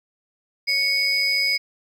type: tone pair together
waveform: sine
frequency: 2217 / 4977 Hz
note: C#7 / D#8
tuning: 0 / 0 cents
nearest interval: octave + major second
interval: 1400 cents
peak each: -19 dBFS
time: 0.67-1.58 s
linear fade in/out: 20 ms
effects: tanh soft clip ceiling -15 dBFS + 9-bit